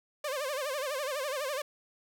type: tone with vibrato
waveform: sawtooth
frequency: 558 Hz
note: C#5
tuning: 11 cents sharp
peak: -28 dBFS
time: 0.24-1.62 s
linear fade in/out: 5 ms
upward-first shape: sine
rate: 12 Hz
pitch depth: 150 cents each way
effects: none